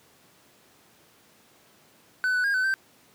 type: tone with pitch steps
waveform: triangle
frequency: 1505 / 1490 / 1622 / 1513 / 1558 Hz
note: F#6 / F#6 / G#6 / F#6 / G6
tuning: +29 / +12 / -41 / +38 / -11 cents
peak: -20 dBFS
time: 2.24-2.74 s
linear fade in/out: 0 ms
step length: 100 ms
effects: pink hiss -58 dBFS RMS until 3.14 s + high-pass 150 Hz 12 dB/octave